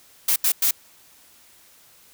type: noise bursts at uneven times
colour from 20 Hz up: blue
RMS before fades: -19 dBFS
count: 3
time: 0.28-0.36 / 0.44-0.52 / 0.62-0.71 s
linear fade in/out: 5 ms
effects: white hiss -53 dBFS RMS until 2.13 s